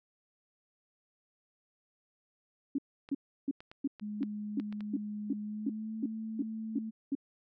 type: tone bursts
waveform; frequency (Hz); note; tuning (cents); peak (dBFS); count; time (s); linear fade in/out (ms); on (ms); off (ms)
sine; 277.2; C#4; 0; -28; 13; 2.75-7.152; 5; 34; 330
type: clicks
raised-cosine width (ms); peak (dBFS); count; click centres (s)
0.3; -33; 8; 3.089 / 3.605 / 3.715 / 3.997 / 4.23 / 4.599 / 4.726 / 4.807
type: tone with pitch glide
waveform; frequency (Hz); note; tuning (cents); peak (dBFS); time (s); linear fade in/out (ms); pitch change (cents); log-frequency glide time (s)
sine; 209.3 to 220.7; G#3 to A3; +14 to +5; -36; 4.01-6.91; 20; +91; 5.41-5.97
effects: none